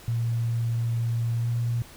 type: tone with pitch glide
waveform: sine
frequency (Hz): 116.54 to 118.44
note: A#2 to A#2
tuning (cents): 0 to +28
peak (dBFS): -23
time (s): 0.08-1.82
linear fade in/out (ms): 0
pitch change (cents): +28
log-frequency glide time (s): 1.39-1.48
effects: pink hiss -48 dBFS RMS until 1.96 s